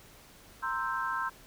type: chord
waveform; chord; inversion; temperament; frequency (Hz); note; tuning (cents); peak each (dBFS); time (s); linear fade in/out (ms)
sine; C dominant seventh; third; equal; 932.3 / 1046.5 / 1318.5 / 1568; Bb5 / C6 / E6 / G6; 0 / 0 / 0 / 0; -38 / -34 / -36 / -35; 0.62-1.3; 20
effects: pink hiss -55 dBFS RMS until 1.46 s